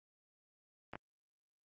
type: clicks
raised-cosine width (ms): 0.5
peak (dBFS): -27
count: 2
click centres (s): 0.935 / 0.955
effects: high-pass 60 Hz 12 dB/octave + Opus 24 kbps